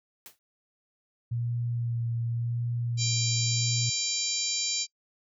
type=noise with exponential decay; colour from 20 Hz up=white; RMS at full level=-42 dBFS; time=0.26-0.39 s; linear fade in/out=0 ms; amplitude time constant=27 ms
type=tone with vibrato; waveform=sine; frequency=118 Hz; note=A#2; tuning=22 cents sharp; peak=-27 dBFS; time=1.31-3.9 s; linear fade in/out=10 ms; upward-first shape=sine; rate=0.89 Hz; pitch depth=19 cents each way
type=harmonic tone; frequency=790 Hz; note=G5; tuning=13 cents sharp; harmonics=3 / 4 / 5 / 6 / 7 / 8 / 9; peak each=-39 / -39 / -34 / -34 / -35 / -38 / -31 dBFS; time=2.97-4.87 s; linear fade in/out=50 ms
effects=noise-tail reverb RT60 0.1 s tail -25 dB re dry